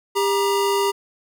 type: tone pair together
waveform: square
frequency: 399.4 / 950 Hz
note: G4 / A#5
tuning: +32 / +33 cents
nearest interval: octave + minor third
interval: 1501 cents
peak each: -20 / -23 dBFS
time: 0.15-0.92 s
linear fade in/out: 20 ms
effects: none